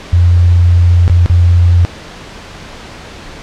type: tone with dropouts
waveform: sine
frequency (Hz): 87.31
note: F2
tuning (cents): 0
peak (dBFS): -4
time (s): 0.13-1.85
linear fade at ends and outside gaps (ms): 0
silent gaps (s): 1.079-1.097 / 1.26-1.298
effects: pink hiss -30 dBFS RMS until 3.42 s + low-pass 5000 Hz 12 dB/octave